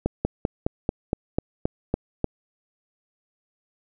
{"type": "slowing click train", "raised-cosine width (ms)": 2, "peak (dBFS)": -8, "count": 10, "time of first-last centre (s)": [0.06, 2.243], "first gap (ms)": 190, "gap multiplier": 1.06, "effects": []}